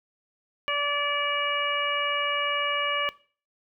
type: harmonic tone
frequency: 578 Hz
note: D5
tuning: 28 cents flat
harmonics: 1 / 2 / 3 / 4 / 5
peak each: -32 / -29 / -33 / -30 / -30 dBFS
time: 0.68-3.09 s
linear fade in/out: 0 ms
effects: noise-tail reverb RT60 0.4 s tail -18 dB re dry